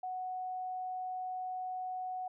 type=tone; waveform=sine; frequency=740 Hz; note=F#5; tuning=in tune; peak=-36 dBFS; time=0.03-2.28 s; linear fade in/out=5 ms; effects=none